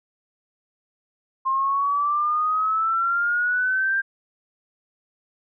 sine exponential sweep, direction up, 1056 to 1595 Hz, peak -19 dBFS, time 1.45-4.02 s, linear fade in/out 20 ms, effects none

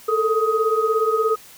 sine tone cluster, 434.9 / 451.8 / 1255 Hz, A4 / A4 / D#6, -20 / +46 / +15 cents, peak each -21 dBFS, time 0.08-1.36 s, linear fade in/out 10 ms, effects white hiss -45 dBFS RMS until 1.57 s

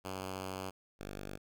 5% pulse tone pair in turn, 94.5 / 49.48 Hz, F#2 / G1, +37 / +17 cents, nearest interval major seventh, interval 1120 cents, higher first, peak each -28 / -31 dBFS, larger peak first, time 0.04-0.71 / 0.99-1.38 s, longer first, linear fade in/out 20 ms, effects none

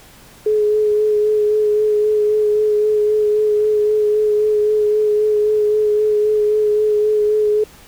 sine tone with vibrato, 423.5 Hz, G#4, 34 cents sharp, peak -12 dBFS, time 0.46-7.64 s, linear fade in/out 5 ms, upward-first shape sine, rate 3.8 Hz, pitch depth 18 cents each way, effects pink hiss -44 dBFS RMS until 7.87 s

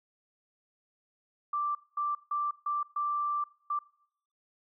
sine tone bursts at uneven times, 1174.7 Hz, D6, in tune, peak -28 dBFS, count 6, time 1.53-1.75 / 1.97-2.15 / 2.31-2.51 / 2.66-2.83 / 2.96-3.44 / 3.7-3.79 s, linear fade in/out 5 ms, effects noise-tail reverb RT60 0.7 s tail -23 dB re dry

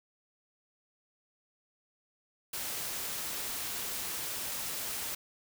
white noise, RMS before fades -37 dBFS, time 2.53-5.15 s, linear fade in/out 5 ms, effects none

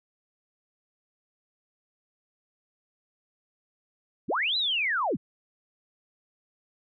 sine linear two-way sweep, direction up then down, 92.5 to 4072 to 92.5 Hz, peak -24 dBFS, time 4.28-5.17 s, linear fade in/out 20 ms, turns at 4.57 s, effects none

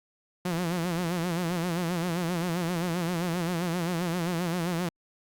sawtooth tone with vibrato, 172.8 Hz, F3, 18 cents flat, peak -23 dBFS, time 0.45-4.89 s, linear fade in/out 5 ms, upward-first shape sine, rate 7.6 Hz, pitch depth 100 cents each way, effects Opus 48 kbps

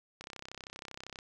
click train, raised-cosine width 0.2 ms, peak -26 dBFS, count 33, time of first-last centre 0.21-1.189 s, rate 32.7 Hz, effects none

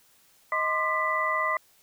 sine tone cluster, 628 / 1045 / 1197 / 1982 Hz, D#5 / C6 / D6 / B6, +16 / -2 / +33 / +6 cents, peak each -32 / -29 / -29 / -28 dBFS, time 0.52-1.57 s, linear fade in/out 2 ms, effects white hiss -61 dBFS RMS until 1.82 s

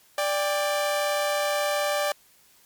sawtooth tone pair together, 587.3 / 796 Hz, D5 / G5, 0 / +26 cents, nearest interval perfect fourth, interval 526 cents, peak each -20 / -26 dBFS, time 0.18-2.12 s, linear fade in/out 2 ms, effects white hiss -58 dBFS RMS until 2.65 s + MP3 96 kbps

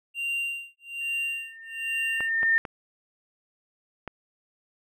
triangle tone with tremolo, 2774 Hz, F7, 12 cents flat, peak -24 dBFS, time 0.14-2.3 s, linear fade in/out 50 ms, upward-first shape sine, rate 1.2 Hz, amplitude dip 100%
sine tone with exponential growth, 1814 Hz, A#6, 48 cents flat, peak -17 dBFS, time 1.01-2.58 s, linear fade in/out 0 ms, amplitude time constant 340 ms
clicks, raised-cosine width 0.5 ms, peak -19 dBFS, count 4, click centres 2.206 / 2.431 / 2.652 / 4.077 s
effects none

